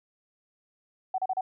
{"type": "tone bursts", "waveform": "sine", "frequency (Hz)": 752, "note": "F#5", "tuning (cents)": 28, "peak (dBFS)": -25, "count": 4, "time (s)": [1.14, 1.41], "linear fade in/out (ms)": 5, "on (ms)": 42, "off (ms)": 34, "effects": []}